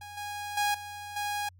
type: tone with level steps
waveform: sawtooth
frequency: 824 Hz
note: G#5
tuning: 14 cents flat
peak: -38 / -31 / -21 / -35 / -26 dBFS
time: 0.01-1.49 s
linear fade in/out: 5 ms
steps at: 0.17 / 0.57 / 0.74 / 1.16 s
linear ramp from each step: 5 ms
effects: added 90 Hz sine -53 dBFS peak until 1.59 s + MP3 64 kbps